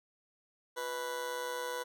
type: tone with amplitude modulation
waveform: 20% pulse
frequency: 493.9 Hz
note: B4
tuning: in tune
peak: -28 dBFS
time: 0.76-1.84 s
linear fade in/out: 20 ms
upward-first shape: sine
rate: 138 Hz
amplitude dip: 60%
effects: none